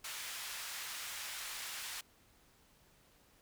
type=band-pass noise; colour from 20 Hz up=pink; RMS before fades=-44 dBFS; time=0.04-2.01 s; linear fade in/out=5 ms; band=1500 to 16000 Hz; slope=12 dB/octave; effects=pink hiss -67 dBFS RMS until 3.41 s